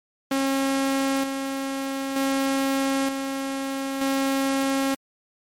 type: tone with tremolo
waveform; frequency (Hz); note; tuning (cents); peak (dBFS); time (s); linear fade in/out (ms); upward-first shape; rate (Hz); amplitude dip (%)
sawtooth; 271.2; C#4; -38; -17; 0.31-4.95; 5; square; 0.54; 45
effects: MP3 64 kbps